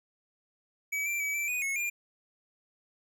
square tone with pitch steps, 2282 / 2353 / 2283 / 2333 / 2478 / 2187 / 2402 Hz, C#7 / D7 / D7 / D7 / D#7 / C#7 / D7, +50 / +3 / -50 / -12 / -8 / -24 / +38 cents, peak -30 dBFS, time 0.92-1.9 s, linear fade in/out 10 ms, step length 140 ms, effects none

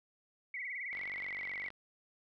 sine tone with vibrato, 2100 Hz, C7, 6 cents sharp, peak -38 dBFS, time 0.54-1.69 s, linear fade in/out 2 ms, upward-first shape sine, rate 19 Hz, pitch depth 130 cents each way
click train, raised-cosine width 0.3 ms, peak -33 dBFS, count 38, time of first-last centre 0.93-1.704 s, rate 47.8 Hz
effects none

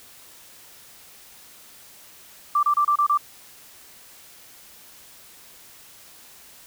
sine tone bursts, 1174.7 Hz, D6, in tune, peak -16 dBFS, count 6, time 2.55-3.175 s, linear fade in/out 5 ms, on 80 ms, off 29 ms, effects white hiss -48 dBFS RMS until 6.66 s

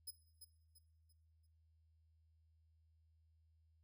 5% pulse tone with echo, 5080 Hz, D#8, 35 cents sharp, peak -39 dBFS, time 0.07-0.11 s, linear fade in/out 10 ms, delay 340 ms, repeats 4, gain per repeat -9 dB, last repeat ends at 1.47 s, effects noise-tail reverb RT60 1.0 s tail -17 dB re dry + added 80 Hz sine -70 dBFS peak until 3.83 s

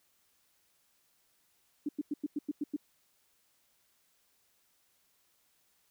sine tone bursts, 293.7 Hz, D4, in tune, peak -30 dBFS, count 8, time 1.86-2.764 s, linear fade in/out 5 ms, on 29 ms, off 96 ms, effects white hiss -72 dBFS RMS until 5.9 s

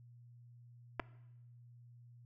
clicks, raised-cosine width 0.5 ms, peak -22 dBFS, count 2, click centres 0.996 / 0.999 s, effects noise-tail reverb RT60 0.9 s tail -20 dB re dry + added 120 Hz sine -56 dBFS peak until 2.25 s

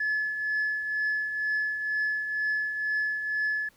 sine tone with tremolo, 1717 Hz, A6, 43 cents flat, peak -22 dBFS, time 0-3.69 s, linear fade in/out 5 ms, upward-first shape triangle, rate 2.1 Hz, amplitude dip 60%, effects tanh soft clip ceiling -22 dBFS + pink hiss -62 dBFS RMS until 3.76 s

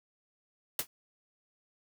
white noise with exponential decay, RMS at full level -26 dBFS, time 0.79-0.87 s, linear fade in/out 2 ms, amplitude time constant 17 ms, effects none

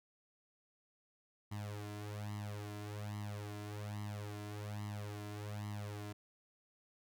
sawtooth tone with flanger, 104 Hz, G#2, 3 cents sharp, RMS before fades -44 dBFS, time 1.51-6.13 s, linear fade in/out 10 ms, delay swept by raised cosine 0.98 to 2.98 ms, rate 1.2 Hz, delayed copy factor +0.95, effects none

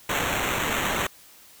white noise with sample-and-hold, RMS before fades -26 dBFS, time 0.09-1.07 s, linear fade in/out 5 ms, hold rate 4900 Hz, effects white hiss -51 dBFS RMS until 1.6 s

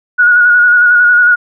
sine tone with vibrato, 1451 Hz, F#6, 34 cents flat, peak -4 dBFS, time 0.18-1.36 s, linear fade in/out 20 ms, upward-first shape square, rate 11 Hz, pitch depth 24 cents each way, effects none

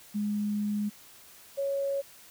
sine tone pair in turn, 207.7 / 554.5 Hz, G#3 / C#5, 0 / 0 cents, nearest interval octave + perfect fourth, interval 1700 cents, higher second, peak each -27 / -27 dBFS, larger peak neither, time 0.14-0.9 / 1.57-2.02 s, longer first, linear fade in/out 20 ms, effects white hiss -53 dBFS RMS until 2.3 s

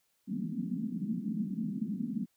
white band-pass noise, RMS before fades -35 dBFS, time 0.27-2.26 s, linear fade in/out 20 ms, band 180 to 240 Hz, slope 48 dB/octave, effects white hiss -75 dBFS RMS until 2.36 s

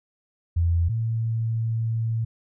sine tone pair in turn, 84.8 / 113.4 Hz, E2 / A#2, +50 / -47 cents, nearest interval perfect fourth, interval 503 cents, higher second, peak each -18 / -22 dBFS, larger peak first, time 0.56-0.89 / 0.89-2.25 s, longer second, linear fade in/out 10 ms, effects none

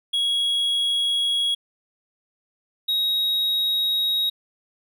triangle tone pair in turn, 3322 / 3792 Hz, G#7 / A#7, 0 / +29 cents, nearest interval major second, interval 229 cents, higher second, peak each -18 dBFS, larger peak neither, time 0.13-1.55 / 2.88-4.3 s, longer neither, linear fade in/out 10 ms, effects none

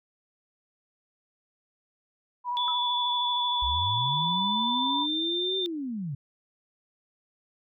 sine tone with vibrato, 975 Hz, B5, 23 cents flat, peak -27 dBFS, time 2.44-5.07 s, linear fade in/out 50 ms, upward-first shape square, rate 13 Hz, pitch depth 19 cents each way
sine tone with pitch glide, 3452 to 3590 Hz, A7 to A7, -34 to +34 cents, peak -27 dBFS, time 2.57-5.66 s, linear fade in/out 0 ms, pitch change +68 cents, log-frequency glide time 4.06-5.17 s
sine tone with exponential decay, 1291 Hz, E6, 37 cents flat, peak -30 dBFS, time 2.68-2.81 s, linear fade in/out 0 ms, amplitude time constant 27 ms
sine linear two-way sweep, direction up then down, 58.27 to 385.4 to 129.4 Hz, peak -30 dBFS, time 3.62-6.15 s, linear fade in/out 5 ms, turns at 5.58 s
effects none

